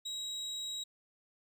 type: tone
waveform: 35% pulse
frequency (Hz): 3834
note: A#7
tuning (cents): +48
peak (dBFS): -35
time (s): 0.05-0.84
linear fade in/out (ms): 10
effects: resampled to 32000 Hz